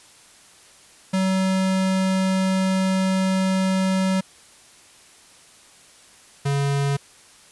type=tone pair in turn; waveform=square; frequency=189.3 / 140.55 Hz; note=F#3 / C#3; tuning=+40 / +24 cents; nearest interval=perfect fourth; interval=516 cents; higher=first; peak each=-19 / -20 dBFS; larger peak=first; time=1.13-4.21 / 6.45-6.97 s; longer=first; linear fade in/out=10 ms; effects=white hiss -50 dBFS RMS until 7.51 s + resampled to 24000 Hz